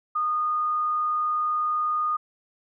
sine tone, 1228 Hz, D#6, 23 cents flat, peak -22 dBFS, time 0.15-2.17 s, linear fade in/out 10 ms, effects none

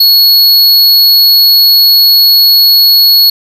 square tone, 4350 Hz, C#8, 33 cents flat, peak -3 dBFS, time 0-3.3 s, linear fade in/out 5 ms, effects none

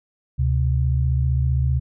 sine tone pair together, 72.7 / 128.09 Hz, D2 / C3, -17 / -36 cents, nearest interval minor seventh, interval 981 cents, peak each -19 / -20 dBFS, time 0.38-1.8 s, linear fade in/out 20 ms, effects none

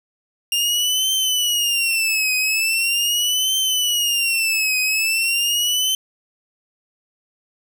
sawtooth tone with vibrato, 2794 Hz, F7, in tune, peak -14 dBFS, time 0.52-5.95 s, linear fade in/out 2 ms, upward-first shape triangle, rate 0.41 Hz, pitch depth 190 cents each way, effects none

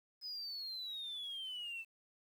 sine exponential sweep, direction down, 5090 to 2637 Hz, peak -40 dBFS, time 0.21-1.85 s, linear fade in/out 50 ms, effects tanh soft clip ceiling -38 dBFS + 11-bit

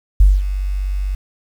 sine tone with ADSR envelope, 48.04 Hz, G1, 34 cents flat, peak -3 dBFS, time 0.2-1.15 s, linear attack 6 ms, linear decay 210 ms, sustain -14 dB, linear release 5 ms, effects tanh soft clip ceiling 0 dBFS + 7-bit

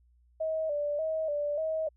sine tone with vibrato, 610 Hz, D#5, 34 cents flat, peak -28 dBFS, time 0.4-1.89 s, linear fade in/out 10 ms, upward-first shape square, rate 1.7 Hz, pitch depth 71 cents each way, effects added 60 Hz sine -61 dBFS peak until 1.96 s

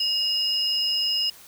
sine tone pair together, 2861 / 5093 Hz, F7 / D#8, +41 / +40 cents, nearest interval minor seventh, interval 999 cents, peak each -25 / -22 dBFS, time 0-1.3 s, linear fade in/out 5 ms, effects tanh soft clip ceiling -15 dBFS + white hiss -48 dBFS RMS until 1.47 s

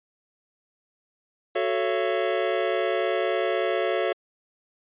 square chord, F# minor seventh, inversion none, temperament equal with one note detuned, 370 / 440 / 554.4 / 674.7 Hz, F#4 / A4 / C#5 / E5, 0 / 0 / 0 / +40 cents, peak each -29 dBFS, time 1.55-4.13 s, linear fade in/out 10 ms, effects resampled to 8000 Hz

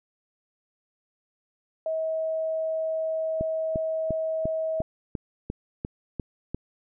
sine tone, 640 Hz, D#5, 49 cents sharp, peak -25 dBFS, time 1.86-4.82 s, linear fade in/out 2 ms
click train, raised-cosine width 3 ms, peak -17 dBFS, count 10, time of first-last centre 3.41-6.546 s, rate 2.87 Hz
effects none

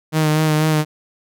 sawtooth tone with vibrato, 154.9 Hz, D#3, 7 cents flat, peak -10 dBFS, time 0.12-0.85 s, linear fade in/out 50 ms, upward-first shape sine, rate 4.1 Hz, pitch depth 26 cents each way, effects none

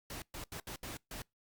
pink noise bursts at uneven times, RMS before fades -44 dBFS, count 6, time 0.1-0.22 / 0.34-0.44 / 0.52-0.6 / 0.67-0.76 / 0.83-0.97 / 1.11-1.22 s, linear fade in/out 2 ms, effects noise-tail reverb RT60 0.2 s tail -26 dB re dry + Opus 48 kbps

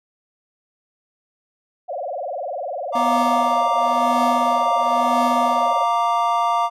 sine tone with vibrato, 630 Hz, D#5, 21 cents sharp, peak -24 dBFS, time 1.88-5.85 s, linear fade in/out 20 ms, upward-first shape sine, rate 20 Hz, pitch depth 280 cents each way
triangle chord, Bb major, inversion second, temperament equal, 698.5 / 932.3 / 1174.7 Hz, F5 / Bb5 / D6, 0 / 0 / 0 cents, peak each -19 dBFS, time 2.92-6.7 s, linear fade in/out 50 ms
square tone with tremolo, 245.5 Hz, B3, 10 cents flat, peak -22 dBFS, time 2.95-5.77 s, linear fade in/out 5 ms, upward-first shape triangle, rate 0.98 Hz, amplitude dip 100%
effects resampled to 32000 Hz

